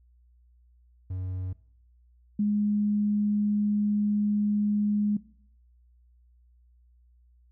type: tone pair in turn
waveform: triangle / sine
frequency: 92.5 / 207.7 Hz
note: F#2 / G#3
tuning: 0 / 0 cents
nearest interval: octave + major second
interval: 1400 cents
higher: second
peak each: -28 / -22 dBFS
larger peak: second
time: 1.1-1.53 / 2.39-5.17 s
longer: second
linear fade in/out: 5 ms
effects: noise-tail reverb RT60 0.6 s tail -20 dB re dry + added 60 Hz sine -57 dBFS peak until 7.51 s